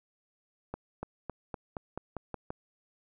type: accelerating click train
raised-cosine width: 1 ms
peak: -22 dBFS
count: 9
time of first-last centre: 0.74-2.505 s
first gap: 290 ms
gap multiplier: 0.92
effects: none